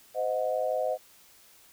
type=tone cluster; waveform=sine; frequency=515 / 627 / 732 Hz; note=C5 / D#5 / F#5; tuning=-28 / +13 / -19 cents; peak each=-30 / -29 / -33 dBFS; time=0.14-0.98 s; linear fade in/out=50 ms; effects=white hiss -57 dBFS RMS until 1.72 s